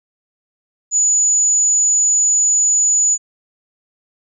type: tone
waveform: sine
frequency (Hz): 6920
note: A8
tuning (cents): -30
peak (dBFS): -11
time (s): 0.91-3.18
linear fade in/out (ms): 50
effects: none